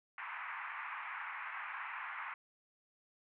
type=band-pass noise; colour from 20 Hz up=pink; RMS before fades=-44 dBFS; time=0.18-2.34 s; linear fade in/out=2 ms; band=900 to 2400 Hz; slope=48 dB/octave; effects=none